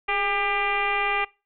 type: tone with frequency modulation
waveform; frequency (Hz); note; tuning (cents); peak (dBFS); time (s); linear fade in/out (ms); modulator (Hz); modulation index
sine; 1595; G6; +30; -21; 0.08-1.25; 10; 394; 2.8
effects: noise-tail reverb RT60 0.3 s tail -24 dB re dry